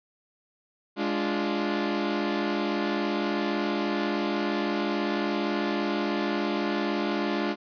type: chord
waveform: sawtooth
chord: D diminished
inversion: second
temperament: equal with one note detuned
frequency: 207.7 / 291.3 / 349.2 Hz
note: Ab3 / D4 / F4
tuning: 0 / -14 / 0 cents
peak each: -26 dBFS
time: 0.96-7.56 s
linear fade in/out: 50 ms
effects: resampled to 11025 Hz